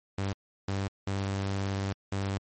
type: tone bursts at uneven times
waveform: sawtooth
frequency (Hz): 98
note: G2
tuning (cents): 0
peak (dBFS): -25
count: 4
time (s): 0.18-0.33 / 0.68-0.88 / 1.07-1.93 / 2.12-2.38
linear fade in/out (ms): 5
effects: MP3 32 kbps